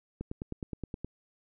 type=click train; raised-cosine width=3 ms; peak=-23 dBFS; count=9; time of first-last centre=0.21-1.046 s; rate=9.57 Hz; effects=none